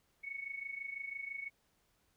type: tone with amplitude modulation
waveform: sine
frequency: 2217 Hz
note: C#7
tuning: in tune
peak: -37 dBFS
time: 0.23-1.5 s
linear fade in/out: 20 ms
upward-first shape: sine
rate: 26 Hz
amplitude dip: 75%
effects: pink hiss -75 dBFS RMS until 2.16 s